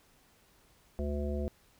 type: harmonic tone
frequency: 72.7 Hz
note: D2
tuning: 17 cents flat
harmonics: 1 / 3 / 5 / 7 / 9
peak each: -33 / -38 / -40 / -41 / -43 dBFS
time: 0.99-1.48 s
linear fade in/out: 0 ms
effects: pink hiss -65 dBFS RMS until 1.79 s